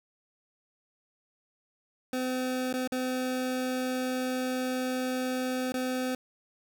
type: tone with dropouts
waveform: 25% pulse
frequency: 255.5 Hz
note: C4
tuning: 41 cents flat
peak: -25 dBFS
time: 2.13-6.15 s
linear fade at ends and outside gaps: 2 ms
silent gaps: 2.728-2.738 / 2.875-2.921 / 5.721-5.741 s
effects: none